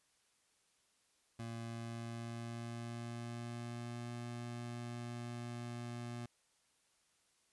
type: tone with pitch glide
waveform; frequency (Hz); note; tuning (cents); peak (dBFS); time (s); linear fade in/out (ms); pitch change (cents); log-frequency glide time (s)
25% pulse; 115.6 to 119.61; A#2 to A#2; -14 to +45; -39; 1.39-6.26; 5; +59; 1.62-4.1
effects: white hiss -75 dBFS RMS until 7.52 s + resampled to 24000 Hz